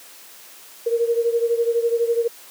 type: beating tone pair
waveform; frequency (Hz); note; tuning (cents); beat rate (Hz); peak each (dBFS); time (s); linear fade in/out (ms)
sine; 464.1 / 476.1; A#4 / A#4; -8 / +37; 12; -18 / -22; 0.86-2.28; 10
effects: white hiss -44 dBFS RMS until 2.5 s + high-pass 300 Hz 12 dB/octave